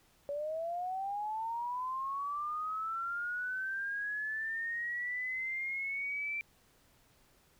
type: linear sweep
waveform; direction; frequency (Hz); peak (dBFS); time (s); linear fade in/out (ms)
sine; up; 564 to 2349; -34; 0.29-6.41; 0
effects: pink hiss -67 dBFS RMS until 7.59 s